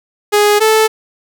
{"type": "tone pair in turn", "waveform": "sawtooth", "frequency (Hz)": [415.3, 437.9], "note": ["G#4", "A4"], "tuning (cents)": [0, -8], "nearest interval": "minor second", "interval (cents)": 92, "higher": "second", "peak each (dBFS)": -4, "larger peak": "neither", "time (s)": [[0.32, 0.6], [0.6, 0.88]], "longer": "neither", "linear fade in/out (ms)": 20, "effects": []}